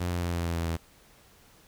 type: tone with pitch steps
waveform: sawtooth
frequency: 88.4 / 87.44 / 86.48 / 85.54 / 84.6 / 83.68 / 82.77 Hz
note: F2 / F2 / F2 / F2 / E2 / E2 / E2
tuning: +22 / +3 / -16 / -35 / +45 / +27 / +8 cents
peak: -24 dBFS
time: 0-0.77 s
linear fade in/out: 10 ms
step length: 110 ms
effects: pink hiss -58 dBFS RMS until 1.67 s